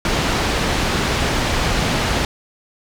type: low-pass noise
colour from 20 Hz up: pink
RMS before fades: -19 dBFS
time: 0.05-2.25 s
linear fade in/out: 2 ms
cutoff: 5300 Hz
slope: 12 dB/octave
effects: none